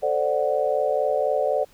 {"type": "chord", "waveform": "sine", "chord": "D dominant seventh", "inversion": "second", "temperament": "equal", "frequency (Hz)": [440, 523.3, 587.3, 740], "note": ["A4", "C5", "D5", "F#5"], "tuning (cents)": [0, 0, 0, 0], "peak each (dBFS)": [-27, -25, -23, -27], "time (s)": [0.02, 1.65], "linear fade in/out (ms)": 20, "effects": ["pink hiss -56 dBFS RMS until 1.73 s"]}